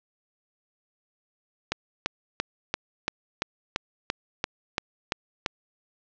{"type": "click train", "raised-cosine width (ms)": 0.2, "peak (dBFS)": -7, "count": 12, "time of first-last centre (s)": [1.72, 5.461], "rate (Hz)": 2.94, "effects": ["low-pass 5000 Hz 12 dB/octave"]}